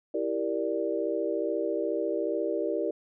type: chord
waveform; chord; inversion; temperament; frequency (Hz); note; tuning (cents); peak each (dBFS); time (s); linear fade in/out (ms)
sine; E half-diminished seventh; none; equal; 329.6 / 392 / 466.2 / 587.3; E4 / G4 / Bb4 / D5; 0 / 0 / 0 / 0; -32; 0.14-2.91; 5
effects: none